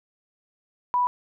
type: tone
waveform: sine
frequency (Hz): 985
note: B5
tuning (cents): -5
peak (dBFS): -19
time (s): 0.94-1.07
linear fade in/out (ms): 0
effects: none